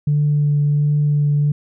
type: tone with vibrato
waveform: sine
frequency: 146.83 Hz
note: D3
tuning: in tune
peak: -12 dBFS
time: 0.07-1.52 s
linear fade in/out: 5 ms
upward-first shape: triangle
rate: 1.4 Hz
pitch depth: 13 cents each way
effects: tanh soft clip ceiling -9 dBFS